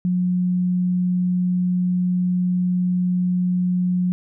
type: tone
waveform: sine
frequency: 180.3 Hz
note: F#3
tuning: 45 cents flat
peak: -17 dBFS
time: 0.05-4.12 s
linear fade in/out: 0 ms
effects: none